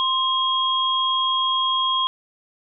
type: tone pair together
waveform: sine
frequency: 1046.5 / 3271 Hz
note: C6 / G#7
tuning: 0 / -27 cents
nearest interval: octave + minor sixth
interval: 1973 cents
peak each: -21 dBFS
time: 0-2.07 s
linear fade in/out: 0 ms
effects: none